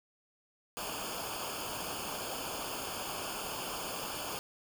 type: noise with comb filter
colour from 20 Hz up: pink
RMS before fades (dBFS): -39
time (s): 0.77-4.39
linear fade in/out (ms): 0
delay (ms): 0.51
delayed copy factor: -0.85
effects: none